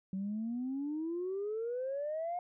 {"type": "exponential sweep", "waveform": "sine", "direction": "up", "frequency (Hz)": [187.4, 722], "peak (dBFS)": -33, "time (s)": [0.13, 2.39], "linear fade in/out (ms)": 2, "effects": ["tanh soft clip ceiling -30 dBFS"]}